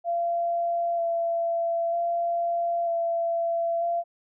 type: tone with vibrato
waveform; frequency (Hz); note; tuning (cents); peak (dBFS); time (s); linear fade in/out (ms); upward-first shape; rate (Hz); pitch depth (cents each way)
sine; 680; F5; -46; -23; 0.04-4.04; 50; square; 0.53; 13
effects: none